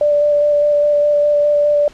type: tone with vibrato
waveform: sine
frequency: 587.3 Hz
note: D5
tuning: in tune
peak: -10 dBFS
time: 0.01-1.88 s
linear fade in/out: 2 ms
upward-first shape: square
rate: 4.9 Hz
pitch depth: 9 cents each way
effects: pink hiss -44 dBFS RMS until 1.93 s + low-pass 6000 Hz 12 dB/octave